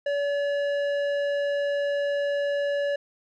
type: tone with low-pass filter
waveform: square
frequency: 571 Hz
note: D5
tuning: 49 cents flat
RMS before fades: -26 dBFS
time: 0.06-2.96 s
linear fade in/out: 5 ms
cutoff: 2400 Hz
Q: 0.69
effects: none